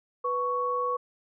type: tone pair together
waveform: sine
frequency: 493.9 / 1112.6 Hz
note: B4 / C#6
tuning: 0 / +6 cents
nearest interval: octave + major second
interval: 1406 cents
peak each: -30 / -27 dBFS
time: 0.24-0.97 s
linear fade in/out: 10 ms
effects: none